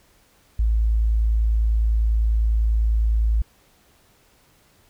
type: tone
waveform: sine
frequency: 55 Hz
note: A1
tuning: in tune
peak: -16 dBFS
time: 0.59-3.42 s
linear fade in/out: 5 ms
effects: pink hiss -58 dBFS RMS until 4.89 s